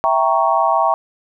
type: chord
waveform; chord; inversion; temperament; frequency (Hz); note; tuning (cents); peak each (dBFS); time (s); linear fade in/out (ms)
sine; E diminished seventh; none; equal; 659.3 / 784 / 932.3 / 1108.7; E5 / G5 / Bb5 / Db6; 0 / 0 / 0 / 0; -18; 0.04-0.94; 0
effects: none